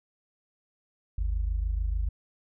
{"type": "tone pair together", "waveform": "sine", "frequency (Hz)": [50.51, 77.3], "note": ["G#1", "D#2"], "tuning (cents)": [-47, -11], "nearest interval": "perfect fifth", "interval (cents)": 736, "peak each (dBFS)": [-26, -33], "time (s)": [1.18, 2.09], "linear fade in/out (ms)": 5, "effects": []}